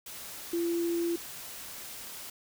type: tone in noise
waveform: sine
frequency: 340.5 Hz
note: F4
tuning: 44 cents flat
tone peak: -27 dBFS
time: 0.53-1.16 s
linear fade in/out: 5 ms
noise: white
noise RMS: -43 dBFS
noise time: 0.06-2.3 s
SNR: +13 dB
effects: none